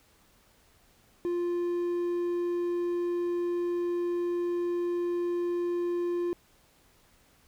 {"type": "tone", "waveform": "triangle", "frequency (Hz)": 349.2, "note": "F4", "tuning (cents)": 0, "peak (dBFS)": -25, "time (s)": [1.25, 6.33], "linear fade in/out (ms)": 0, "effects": ["pink hiss -63 dBFS RMS until 7.47 s"]}